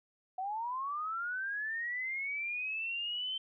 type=linear sweep; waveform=sine; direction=up; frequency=732 to 3102 Hz; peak=-34 dBFS; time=0.38-3.38 s; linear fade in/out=5 ms; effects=none